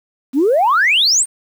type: exponential sweep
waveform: sine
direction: up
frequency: 246.9 to 9200 Hz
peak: -9 dBFS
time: 0.33-1.26 s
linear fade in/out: 50 ms
effects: tanh soft clip ceiling -6 dBFS + 7-bit